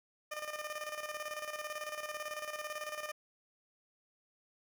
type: tone with tremolo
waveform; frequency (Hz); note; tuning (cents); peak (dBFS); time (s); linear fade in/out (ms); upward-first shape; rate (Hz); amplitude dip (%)
15% pulse; 605; D#5; -49; -31; 0.31-3.12; 10; square; 18; 60
effects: none